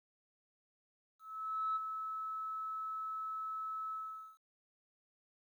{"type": "tone with ADSR envelope", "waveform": "sine", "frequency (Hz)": 1300, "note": "E6", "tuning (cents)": -24, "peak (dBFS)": -31, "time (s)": [1.19, 4.38], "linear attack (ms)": 570, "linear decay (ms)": 21, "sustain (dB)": -7, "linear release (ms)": 460, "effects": ["tanh soft clip ceiling -27 dBFS", "12-bit"]}